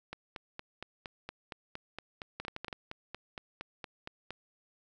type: two click trains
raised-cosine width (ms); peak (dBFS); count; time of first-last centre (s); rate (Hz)
0.3; -22 / -24; 5 / 19; 2.4-2.728 / 0.13-4.306; 12.2 / 4.31
effects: none